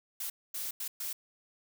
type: noise bursts at uneven times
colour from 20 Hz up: blue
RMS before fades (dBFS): -37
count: 4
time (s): 0.2-0.3 / 0.54-0.71 / 0.8-0.88 / 1-1.13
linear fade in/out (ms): 5
effects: none